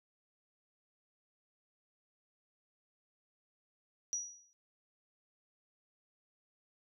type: tone with exponential decay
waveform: sine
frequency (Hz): 5810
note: F#8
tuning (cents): -32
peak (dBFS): -31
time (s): 4.13-4.53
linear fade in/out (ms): 0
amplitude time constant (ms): 85
effects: none